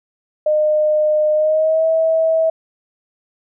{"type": "tone with pitch glide", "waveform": "sine", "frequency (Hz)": [610, 646.3], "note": ["D#5", "E5"], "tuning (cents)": [-34, -34], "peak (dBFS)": -12, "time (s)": [0.46, 2.5], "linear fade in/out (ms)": 5, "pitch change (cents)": 100, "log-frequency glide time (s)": [1.33, 1.86], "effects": []}